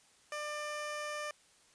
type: tone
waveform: 15% pulse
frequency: 597 Hz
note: D5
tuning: 28 cents sharp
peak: -31 dBFS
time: 0.32-1.31 s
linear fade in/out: 2 ms
effects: white hiss -65 dBFS RMS until 1.74 s + resampled to 22050 Hz